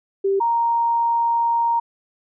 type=tone pair in turn; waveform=sine; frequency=392 / 932.3 Hz; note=G4 / A#5; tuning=0 / 0 cents; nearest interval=octave + minor third; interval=1500 cents; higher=second; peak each=-16 dBFS; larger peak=neither; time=0.24-0.4 / 0.4-1.8 s; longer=second; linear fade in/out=10 ms; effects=none